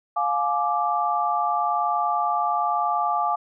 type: chord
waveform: sine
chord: D diminished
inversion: first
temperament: just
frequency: 704.8 / 845.8 / 1174.7 Hz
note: F5 / Ab5 / D6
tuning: +16 / +31 / 0 cents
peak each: -25 / -25 / -24 dBFS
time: 0.16-3.36 s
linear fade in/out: 10 ms
effects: none